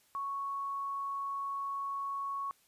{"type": "tone", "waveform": "sine", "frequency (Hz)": 1108.7, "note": "C#6", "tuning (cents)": 0, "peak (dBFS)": -34, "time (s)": [0.15, 2.51], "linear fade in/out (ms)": 0, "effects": ["white hiss -68 dBFS RMS until 2.67 s", "resampled to 32000 Hz"]}